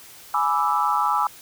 sine chord, E dominant seventh, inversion first, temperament equal with one note detuned, 835.9 / 987.8 / 1174.7 / 1318.5 Hz, G#5 / B5 / D6 / E6, +11 / 0 / 0 / 0 cents, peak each -24 dBFS, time 0.34-1.27 s, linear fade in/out 2 ms, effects white hiss -45 dBFS RMS until 1.41 s

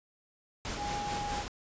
pink noise with tremolo, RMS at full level -36 dBFS, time 0.65-1.48 s, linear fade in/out 0 ms, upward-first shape sine, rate 4.6 Hz, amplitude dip 35%
sine tone, 823 Hz, G#5, 16 cents flat, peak -34 dBFS, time 0.76-1.44 s, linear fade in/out 50 ms
effects resampled to 16000 Hz

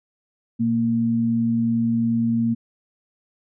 sine tone pair together, 119.69 / 230.7 Hz, A#2 / A#3, +46 / -18 cents, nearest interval major seventh, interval 1136 cents, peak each -27 / -18 dBFS, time 0.59-2.55 s, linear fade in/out 20 ms, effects none

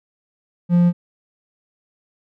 triangle tone, 174.7 Hz, F3, 1 cent sharp, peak -9 dBFS, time 0.69-0.93 s, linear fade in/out 50 ms, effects none

